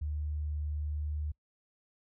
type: tone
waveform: sine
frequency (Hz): 74.9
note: D2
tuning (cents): +35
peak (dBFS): -32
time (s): 0.01-1.32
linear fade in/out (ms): 10
effects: noise-tail reverb RT60 0.1 s tail -25 dB re dry